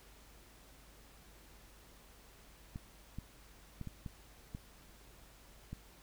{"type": "clicks", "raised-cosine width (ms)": 5, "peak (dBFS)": -30, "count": 7, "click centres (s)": [2.759, 3.186, 3.813, 3.873, 4.062, 4.549, 5.73], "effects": ["added 50 Hz sine -61 dBFS peak until 6.02 s", "pink hiss -61 dBFS RMS until 6.02 s"]}